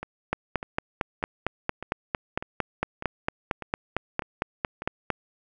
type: two click trains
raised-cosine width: 0.5 ms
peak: -19 / -9 dBFS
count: 9 / 22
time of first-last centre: 0.03-4.82 / 0.33-5.103 s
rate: 1.67 / 4.4 Hz
effects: none